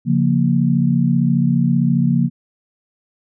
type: chord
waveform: sine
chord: Bb minor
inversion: first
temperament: just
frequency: 139.85 / 174.81 / 233.1 Hz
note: Db3 / F3 / Bb3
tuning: +16 / +2 / 0 cents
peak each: -17 dBFS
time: 0.05-2.3 s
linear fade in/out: 50 ms
effects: none